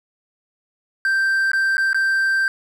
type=tone with dropouts; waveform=triangle; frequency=1568 Hz; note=G6; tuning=in tune; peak=-14 dBFS; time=1.05-2.48 s; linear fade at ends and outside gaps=1 ms; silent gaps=1.517-1.533 / 1.77-1.78 / 1.931-1.945 s; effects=none